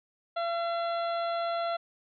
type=harmonic tone; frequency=679 Hz; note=F5; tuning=49 cents flat; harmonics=1 / 2 / 3 / 4 / 5 / 6; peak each=-29 / -35 / -46 / -49 / -45 / -46 dBFS; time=0.36-1.77 s; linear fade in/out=10 ms; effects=none